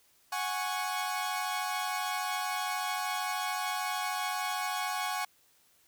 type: chord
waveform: sawtooth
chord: F# suspended second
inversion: none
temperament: equal with one note detuned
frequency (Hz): 737.4 / 830.6 / 1108.7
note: F#5 / G#5 / C#6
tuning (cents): -6 / 0 / 0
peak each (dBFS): -32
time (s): 0.32-5.25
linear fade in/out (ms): 5
effects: white hiss -66 dBFS RMS until 5.87 s

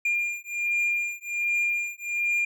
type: beating tone pair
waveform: triangle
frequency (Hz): 2404 / 2405.3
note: D7 / D7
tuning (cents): +40 / +41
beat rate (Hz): 1.3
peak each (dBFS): -26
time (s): 0.05-2.45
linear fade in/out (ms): 5
effects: none

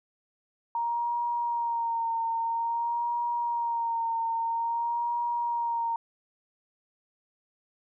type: tone with vibrato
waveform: sine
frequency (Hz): 932.3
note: A#5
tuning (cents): 0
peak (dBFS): -26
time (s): 0.75-5.96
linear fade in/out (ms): 2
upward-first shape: sine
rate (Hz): 0.5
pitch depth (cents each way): 34
effects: none

